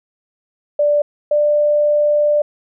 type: tone pair in turn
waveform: sine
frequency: 587.3 / 592.4 Hz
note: D5 / D5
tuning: 0 / +15 cents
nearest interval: unison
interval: 15 cents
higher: second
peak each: -11 dBFS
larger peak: neither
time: 0.79-1.02 / 1.31-2.42 s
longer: second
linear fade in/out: 5 ms
effects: none